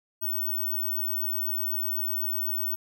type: tone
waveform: sine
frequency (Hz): 15804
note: B9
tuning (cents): 0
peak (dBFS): -26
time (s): 0.21-2.76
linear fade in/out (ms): 20
effects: none